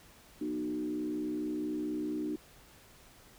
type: tone with frequency modulation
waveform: sine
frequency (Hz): 304.3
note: D#4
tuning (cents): -38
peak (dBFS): -32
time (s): 0.41-2.36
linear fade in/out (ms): 5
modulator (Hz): 64.4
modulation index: 0.85
effects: pink hiss -58 dBFS RMS until 3.38 s